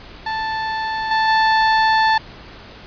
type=tone with level steps; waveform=30% pulse; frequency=881 Hz; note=A5; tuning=2 cents sharp; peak=-18 / -12 / -10 dBFS; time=0.26-2.18 s; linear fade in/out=5 ms; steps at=1.11 / 1.28 s; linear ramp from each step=2 ms; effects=pink hiss -39 dBFS RMS until 2.86 s + resampled to 11025 Hz